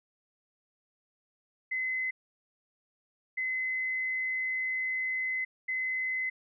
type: tone bursts at uneven times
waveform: sine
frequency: 2040 Hz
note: C7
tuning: 44 cents flat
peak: -29 dBFS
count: 3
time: 1.71-2.11 / 3.37-5.45 / 5.68-6.3 s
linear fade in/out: 10 ms
effects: none